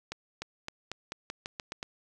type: accelerating click train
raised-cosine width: 0.2 ms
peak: -19 dBFS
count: 10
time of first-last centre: 0.12-1.829 s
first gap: 300 ms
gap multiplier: 0.88
effects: none